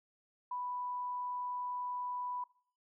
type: tone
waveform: sine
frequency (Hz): 989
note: B5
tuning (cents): +2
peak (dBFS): -36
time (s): 0.51-2.44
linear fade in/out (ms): 5
effects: noise-tail reverb RT60 0.5 s tail -21 dB re dry